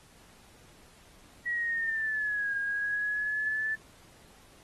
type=linear two-way sweep; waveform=sine; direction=down then up; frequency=1927 to 1624 to 1757 Hz; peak=-28 dBFS; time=1.45-3.76 s; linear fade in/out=20 ms; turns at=2.56 s; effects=pink hiss -58 dBFS RMS until 4.63 s + AAC 32 kbps